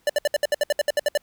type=tone bursts; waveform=square; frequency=587.3 Hz; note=D5; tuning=in tune; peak=-18 dBFS; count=13; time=0.07-1.175 s; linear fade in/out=2 ms; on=25 ms; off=65 ms; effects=pink hiss -63 dBFS RMS until 1.22 s